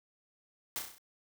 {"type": "noise with echo", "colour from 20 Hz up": "white", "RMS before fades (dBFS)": -36, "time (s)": [0.76, 0.79], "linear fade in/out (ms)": 0, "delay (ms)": 32, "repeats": 6, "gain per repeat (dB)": -4, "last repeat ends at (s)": 0.982, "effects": []}